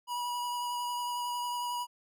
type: tone with vibrato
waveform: square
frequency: 971 Hz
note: B5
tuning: 30 cents flat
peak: -33 dBFS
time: 0.07-1.87 s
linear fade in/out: 50 ms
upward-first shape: sine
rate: 11 Hz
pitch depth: 11 cents each way
effects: none